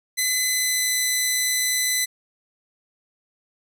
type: tone with pitch glide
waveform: 10% pulse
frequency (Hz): 2021 to 2009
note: B6 to B6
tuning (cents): +39 to +29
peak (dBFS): -11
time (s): 0.17-2.06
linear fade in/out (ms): 20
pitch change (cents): -10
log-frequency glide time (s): 0.43-0.97
effects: none